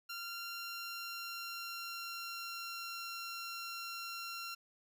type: tone with pitch glide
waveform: 15% pulse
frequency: 1382 to 1370.1 Hz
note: F6 to F6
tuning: -19 to -34 cents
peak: -35 dBFS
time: 0.09-4.55 s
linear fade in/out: 10 ms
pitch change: -15 cents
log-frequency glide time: 0.5-3.11 s
effects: none